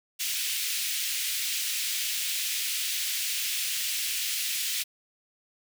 pink high-pass noise, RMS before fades -30 dBFS, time 0.19-4.84 s, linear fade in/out 20 ms, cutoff 2400 Hz, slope 24 dB/octave, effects none

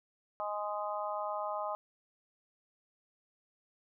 harmonic tone, 207.7 Hz, G#3, in tune, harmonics 3 / 4 / 5 / 6, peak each -38 / -39 / -40 / -41 dBFS, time 0.4-1.75 s, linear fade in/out 0 ms, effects none

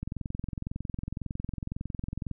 click train, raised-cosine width 5 ms, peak -21 dBFS, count 51, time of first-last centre 0.03-2.313 s, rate 21.9 Hz, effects none

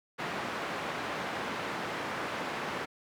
white band-pass noise, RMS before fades -36 dBFS, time 0.18-2.86 s, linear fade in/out 20 ms, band 140 to 1600 Hz, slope 12 dB/octave, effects none

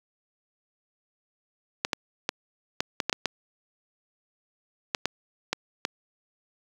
clicks, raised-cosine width 0.2 ms, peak -7 dBFS, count 12, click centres 1.849 / 1.932 / 2.291 / 2.805 / 3.002 / 3.096 / 3.128 / 3.257 / 4.948 / 5.056 / 5.53 / 5.851 s, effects high-pass 150 Hz 12 dB/octave + 7-bit

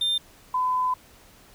triangle / sine tone pair in turn, 3600 / 1010.2 Hz, A7 / B5, +39 / +39 cents, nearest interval octave + minor seventh, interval 2200 cents, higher first, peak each -20 / -21 dBFS, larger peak first, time 0.01-0.18 / 0.54-0.94 s, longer second, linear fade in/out 5 ms, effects pink hiss -53 dBFS RMS until 1.54 s

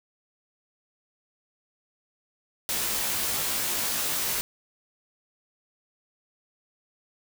white noise with comb filter, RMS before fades -28 dBFS, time 2.69-4.41 s, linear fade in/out 0 ms, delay 16 ms, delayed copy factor -1, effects none

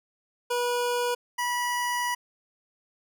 25% pulse tone pair in turn, 486 / 974.2 Hz, B4 / B5, -28 / -24 cents, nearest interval octave, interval 1204 cents, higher second, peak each -21 / -22 dBFS, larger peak first, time 0.5-1.15 / 1.38-2.15 s, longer second, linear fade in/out 10 ms, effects none

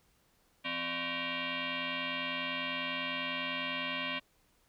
sine tone with frequency modulation, 259 Hz, C4, 17 cents flat, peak -33 dBFS, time 0.64-4.2 s, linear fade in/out 20 ms, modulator 428 Hz, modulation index 7.4, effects pink hiss -70 dBFS RMS until 4.68 s

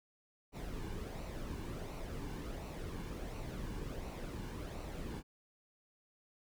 brown noise with flanger, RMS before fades -43 dBFS, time 0.52-5.23 s, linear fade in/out 50 ms, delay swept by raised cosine 0.59 to 1.59 ms, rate 1.4 Hz, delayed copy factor -0.5, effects none

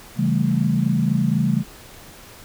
sine chord, A dominant seventh, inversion first, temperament equal with one note detuned, 136.53 / 164.81 / 196 / 220 Hz, C#3 / E3 / G3 / A3, -26 / 0 / 0 / 0 cents, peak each -22 dBFS, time 0.16-1.64 s, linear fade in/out 50 ms, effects pink hiss -43 dBFS RMS until 2.44 s

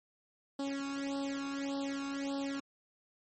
sawtooth tone with flanger, 277.2 Hz, C#4, in tune, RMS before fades -37 dBFS, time 0.59-2.6 s, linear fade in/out 5 ms, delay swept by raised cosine 0.22 to 0.8 ms, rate 1.7 Hz, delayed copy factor +0.95, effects MP3 32 kbps

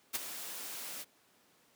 white noise with ADSR envelope, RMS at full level -32 dBFS, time 0.13-1.05 s, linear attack 24 ms, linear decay 20 ms, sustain -11 dB, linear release 38 ms, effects pink hiss -67 dBFS RMS until 1.75 s + high-pass 200 Hz 12 dB/octave

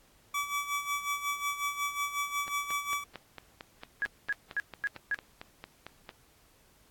25% pulse tone with tremolo, 1148 Hz, D6, 40 cents flat, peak -25 dBFS, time 0.34-3.04 s, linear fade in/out 5 ms, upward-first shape sine, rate 5.5 Hz, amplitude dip 70%
click train, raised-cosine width 0.3 ms, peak -25 dBFS, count 17, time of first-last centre 2.48-6.092 s, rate 4.43 Hz
sine tone bursts, 1661.2 Hz, G#6, in tune, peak -27 dBFS, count 5, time 4.02-5.145 s, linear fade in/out 0 ms, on 33 ms, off 240 ms
effects pink hiss -63 dBFS RMS until 6.9 s + AAC 64 kbps

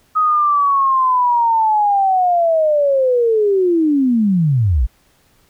sine linear sweep, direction down, 1264 to 49 Hz, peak -11 dBFS, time 0.15-4.87 s, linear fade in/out 20 ms, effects pink hiss -56 dBFS RMS until 5.49 s

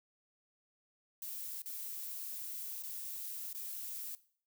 violet noise with dropouts, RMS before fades -43 dBFS, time 1.22-4.15 s, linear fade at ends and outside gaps 1 ms, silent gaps 1.619-1.659 / 2.824-2.835 / 3.529-3.548 s, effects noise-tail reverb RT60 0.5 s tail -18 dB re dry

